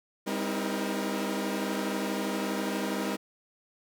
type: tone cluster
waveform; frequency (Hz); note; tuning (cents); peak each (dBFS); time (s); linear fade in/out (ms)
sawtooth; 200.2 / 260 / 312.2 / 324.6 / 474; G3 / C4 / D#4 / E4 / A#4; +37 / -11 / +6 / -27 / +29; -29 / -32 / -33 / -34 / -33; 0.26-3.17; 20
effects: none